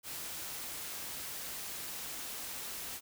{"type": "noise", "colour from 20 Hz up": "white", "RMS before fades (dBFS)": -42, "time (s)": [0.03, 3.01], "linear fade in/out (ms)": 50, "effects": []}